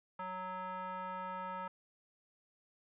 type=tone with band-pass filter; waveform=square; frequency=185 Hz; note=F#3; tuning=in tune; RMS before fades=-42 dBFS; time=0.19-1.68 s; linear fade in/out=5 ms; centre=1100 Hz; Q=4.2; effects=resampled to 8000 Hz